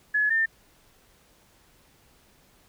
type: tone pair in turn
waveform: sine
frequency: 1701 / 1799.1 Hz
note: G#6 / A6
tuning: +41 / +38 cents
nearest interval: minor second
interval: 97 cents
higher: second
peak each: -20 dBFS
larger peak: neither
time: 0.14-0.3 / 0.3-0.46 s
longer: neither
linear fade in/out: 10 ms
effects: pink hiss -60 dBFS RMS until 2.68 s